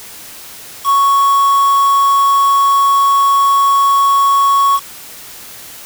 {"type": "tone with quantisation", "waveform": "triangle", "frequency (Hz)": 1110, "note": "C#6", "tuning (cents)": 2, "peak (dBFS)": -6, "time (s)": [0.84, 4.8], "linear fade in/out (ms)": 50, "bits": 4, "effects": ["white hiss -33 dBFS RMS until 5.85 s"]}